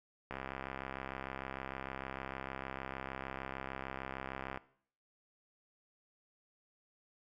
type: click train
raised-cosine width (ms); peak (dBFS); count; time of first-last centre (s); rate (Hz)
0.5; -25; 285; 0.31-4.574; 66.6
effects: noise-tail reverb RT60 0.6 s tail -19 dB re dry

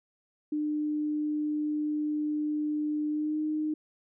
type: tone with pitch glide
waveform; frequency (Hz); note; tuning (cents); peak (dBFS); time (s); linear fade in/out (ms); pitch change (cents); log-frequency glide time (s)
sine; 300.8 to 306.9; D4 to D#4; +42 to -24; -27; 0.52-3.74; 5; +34; 3.1-3.39
effects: none

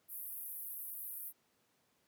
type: band-pass noise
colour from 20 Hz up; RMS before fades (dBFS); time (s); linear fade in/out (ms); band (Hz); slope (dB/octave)
white; -45; 0.08-1.33; 50; 11000 to 16000; 48
effects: pink hiss -75 dBFS RMS until 2.07 s + high-pass 150 Hz 12 dB/octave

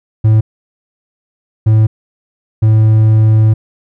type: tone bursts at uneven times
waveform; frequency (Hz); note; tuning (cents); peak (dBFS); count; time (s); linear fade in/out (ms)
triangle; 109.3; A2; -11; -3; 3; 0.24-0.41 / 1.66-1.87 / 2.62-3.54; 10
effects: none

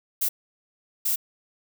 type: noise bursts at uneven times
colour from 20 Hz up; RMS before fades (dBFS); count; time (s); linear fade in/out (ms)
violet; -24; 2; 0.21-0.29 / 1.05-1.16; 10
effects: none

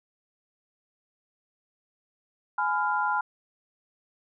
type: chord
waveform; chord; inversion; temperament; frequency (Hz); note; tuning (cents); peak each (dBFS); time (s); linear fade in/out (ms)
sine; F diminished; first; just; 838.1 / 1005.8 / 1396.9; Ab5 / Cb6 / F6; +16 / +31 / 0; -28; 2.58-3.21; 5
effects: none

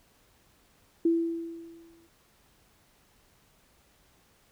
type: tone with exponential decay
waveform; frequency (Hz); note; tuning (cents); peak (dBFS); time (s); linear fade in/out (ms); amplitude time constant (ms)
sine; 333.2; E4; +19; -19; 1.05-2.07; 5; 220
effects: pink hiss -64 dBFS RMS until 4.51 s

